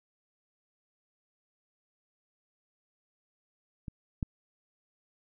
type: clicks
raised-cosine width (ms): 5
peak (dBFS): -26 / -18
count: 2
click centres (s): 3.882 / 4.228
effects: none